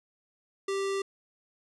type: tone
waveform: square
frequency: 392 Hz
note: G4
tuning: in tune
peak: -29 dBFS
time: 0.68-1.02 s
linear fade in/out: 5 ms
effects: resampled to 22050 Hz